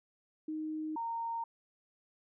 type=tone pair in turn; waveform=sine; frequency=311.1 / 922.1 Hz; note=D#4 / A#5; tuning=0 / -19 cents; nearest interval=octave + perfect fifth; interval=1881 cents; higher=second; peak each=-35 / -34 dBFS; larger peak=second; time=0.48-0.96 / 0.96-1.44 s; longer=neither; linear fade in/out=5 ms; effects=none